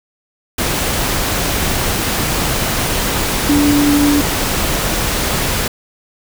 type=tone in noise; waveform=sine; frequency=290.2 Hz; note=D4; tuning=21 cents flat; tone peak=-10 dBFS; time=3.49-4.21 s; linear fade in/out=5 ms; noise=pink; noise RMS=-17 dBFS; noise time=0.58-5.68 s; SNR=+4 dB; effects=none